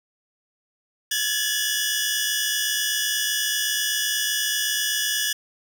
15% pulse tone cluster, 1670 / 1738 / 2882 / 2987 Hz, G#6 / A6 / F#7 / F#7, +9 / -22 / -46 / +16 cents, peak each -21 dBFS, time 1.11-5.33 s, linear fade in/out 5 ms, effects none

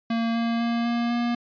square tone with pitch steps, 229.5 / 231.6 / 233.8 / 236 / 238.1 Hz, A#3 / A#3 / A#3 / A#3 / A#3, -27 / -11 / +5 / +22 / +37 cents, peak -23 dBFS, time 0.1-1.35 s, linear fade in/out 5 ms, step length 250 ms, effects resampled to 11025 Hz

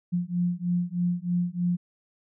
sine beating tone pair, 174.61 / 177.81 Hz, F3 / F3, 0 / +31 cents, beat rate 3.2 Hz, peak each -27 dBFS, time 0.12-1.77 s, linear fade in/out 20 ms, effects none

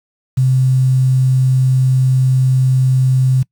sine tone with quantisation, 130 Hz, C3, 11 cents flat, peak -9 dBFS, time 0.37-3.43 s, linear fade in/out 10 ms, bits 6, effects noise-tail reverb RT60 0.1 s tail -23 dB re dry

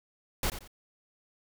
pink noise with echo, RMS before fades -29 dBFS, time 0.43-0.5 s, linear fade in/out 2 ms, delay 88 ms, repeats 2, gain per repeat -11 dB, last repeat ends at 0.676 s, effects none

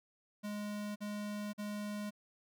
square tone bursts, 207.7 Hz, G#3, in tune, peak -39 dBFS, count 3, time 0.43-2.108 s, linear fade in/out 20 ms, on 530 ms, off 44 ms, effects none

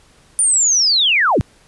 sine linear sweep, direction down, 9350 to 37.63 Hz, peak -11 dBFS, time 0.39-1.41 s, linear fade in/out 0 ms, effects pink hiss -51 dBFS RMS until 1.67 s + resampled to 24000 Hz

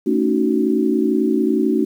sine chord, D# half-diminished seventh, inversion second, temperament just, 224 / 280 / 311.1 / 373.4 Hz, A3 / C#4 / D#4 / F#4, +31 / +18 / 0 / +16 cents, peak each -20 dBFS, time 0.06-1.85 s, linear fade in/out 10 ms, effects 8-bit

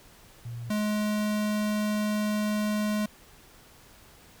sine / square tone pair in turn, 118.3 / 210.8 Hz, A#2 / G#3, +26 / +26 cents, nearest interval minor seventh, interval 1000 cents, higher second, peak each -34 / -26 dBFS, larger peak second, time 0.45-0.7 / 0.7-3.06 s, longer second, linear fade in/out 5 ms, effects pink hiss -54 dBFS RMS until 4.4 s

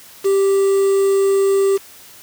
triangle tone with quantisation, 392 Hz, G4, in tune, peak -10 dBFS, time 0.24-1.78 s, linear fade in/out 20 ms, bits 5, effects white hiss -42 dBFS RMS until 2.22 s + high-pass 60 Hz 12 dB/octave

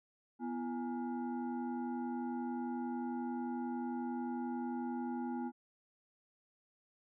sine tone with frequency modulation, 246.9 Hz, B3, in tune, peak -36 dBFS, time 0.39-5.52 s, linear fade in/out 50 ms, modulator 585 Hz, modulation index 0.89, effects none

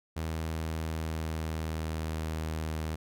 sawtooth tone with pitch glide, 80.3 to 78.87 Hz, E2 to D#2, -45 to +24 cents, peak -28 dBFS, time 0.16-2.96 s, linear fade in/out 10 ms, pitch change -31 cents, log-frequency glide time 0.39-2.81 s, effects none

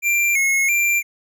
square tone with vibrato, 2269 Hz, C#7, 40 cents sharp, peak -16 dBFS, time 0.02-1.03 s, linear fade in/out 50 ms, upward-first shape square, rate 1.5 Hz, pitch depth 75 cents each way, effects none

